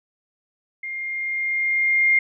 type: tone with level ramp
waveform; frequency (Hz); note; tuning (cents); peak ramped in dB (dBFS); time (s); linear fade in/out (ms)
sine; 2118; C7; +21; -28 to -13; 0.83-2.19; 5
effects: none